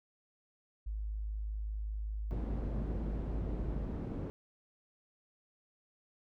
sine tone, 52.6 Hz, G#1, 23 cents sharp, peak -35 dBFS, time 0.86-3.88 s, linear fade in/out 10 ms
white low-pass noise, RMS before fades -40 dBFS, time 2.31-4.3 s, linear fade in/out 0 ms, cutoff 250 Hz, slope 12 dB/octave
effects none

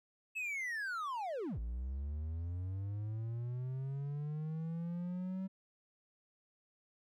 triangle linear two-way sweep, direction down then up, 2637 to 55 to 191.8 Hz, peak -35 dBFS, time 0.35-5.48 s, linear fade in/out 20 ms, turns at 1.59 s, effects none

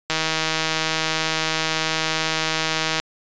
click train, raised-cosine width 0.2 ms, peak -4 dBFS, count 462, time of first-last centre 0.1-2.999 s, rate 159 Hz, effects resampled to 16000 Hz

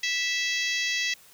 harmonic tone, 657 Hz, E5, 6 cents flat, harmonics 3 / 4 / 5 / 6 / 7 / 8 / 9 / 10, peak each -29 / -31 / -33 / -35 / -36 / -37 / -38 / -39 dBFS, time 0.03-1.14 s, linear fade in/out 5 ms, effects white hiss -54 dBFS RMS until 1.33 s

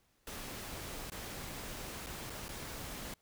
pink noise with dropouts, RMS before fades -44 dBFS, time 0.27-3.14 s, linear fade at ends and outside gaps 2 ms, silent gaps 1.1-1.119 / 2.063-2.068 / 2.298-2.302 / 2.483-2.49 s, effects pink hiss -73 dBFS RMS until 3.21 s

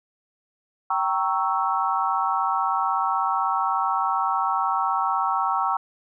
sine chord, G diminished seventh, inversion none, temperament equal with one note detuned, 776.3 / 932.3 / 1108.7 / 1318.5 Hz, G5 / Bb5 / Db6 / Fb6, -17 / 0 / 0 / 0 cents, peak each -26 dBFS, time 0.9-5.77 s, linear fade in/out 5 ms, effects none

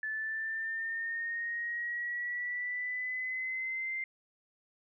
sine linear sweep, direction up, 1739 to 2093 Hz, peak -33 dBFS, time 0.03-4.04 s, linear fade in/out 2 ms, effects none

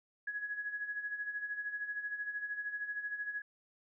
sine tone with tremolo, 1675 Hz, G#6, 14 cents sharp, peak -34 dBFS, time 0.27-3.42 s, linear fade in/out 5 ms, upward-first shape sine, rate 13 Hz, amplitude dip 65%, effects none

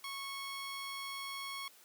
15% pulse tone, 1100 Hz, C#6, 14 cents flat, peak -34 dBFS, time 0.04-1.68 s, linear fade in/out 2 ms, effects white hiss -61 dBFS RMS until 1.84 s + high-pass 200 Hz 12 dB/octave

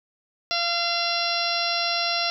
harmonic tone, 687 Hz, F5, 29 cents flat, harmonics 1 / 2 / 3 / 4 / 5 / 6 / 7 / 8, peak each -29 / -31 / -34 / -30 / -32 / -29 / -31 / -30 dBFS, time 0.51-2.3 s, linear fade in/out 0 ms, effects none

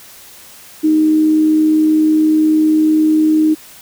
sine tone with amplitude modulation, 311.1 Hz, D#4, in tune, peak -7 dBFS, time 0.83-3.55 s, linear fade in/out 20 ms, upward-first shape sine, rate 79.9 Hz, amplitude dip 30%, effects white hiss -39 dBFS RMS until 3.81 s

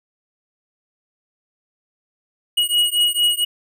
square beating tone pair, 2900 / 2904.4 Hz, F#7 / F#7, -35 / -33 cents, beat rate 4.4 Hz, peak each -19 dBFS, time 2.57-3.45 s, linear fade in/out 10 ms, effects none

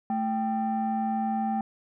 sine tone pair together, 220 / 784 Hz, A3 / G5, 0 / 0 cents, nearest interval octave + minor seventh, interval 2200 cents, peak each -26 dBFS, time 0.1-1.61 s, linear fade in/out 2 ms, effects tanh soft clip ceiling -21 dBFS

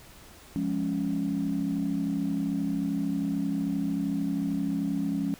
sine chord, Db major, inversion first, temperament equal, 174.61 / 207.7 / 277.2 Hz, F3 / Ab3 / Db4, 0 / 0 / 0 cents, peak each -31 / -30 / -28 dBFS, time 0.56-5.34 s, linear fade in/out 0 ms, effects tanh soft clip ceiling -19 dBFS + pink hiss -51 dBFS RMS until 5.39 s

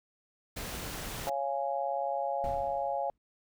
pink noise, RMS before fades -39 dBFS, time 0.56-1.3 s, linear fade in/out 10 ms
sine chord, Db major, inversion none, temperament just, 554.4 / 693 / 831.5 Hz, Db5 / F5 / Ab5, 0 / -14 / +2 cents, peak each -34 dBFS, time 1.27-3.1 s, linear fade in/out 0 ms
brown noise with exponential decay, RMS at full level -38 dBFS, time 2.44-3.18 s, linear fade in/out 2 ms, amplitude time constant 160 ms
effects none

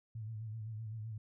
sine tone with vibrato, 110 Hz, A2, in tune, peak -40 dBFS, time 0.15-1.18 s, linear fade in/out 5 ms, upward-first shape sine, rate 7.8 Hz, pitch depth 64 cents each way, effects none

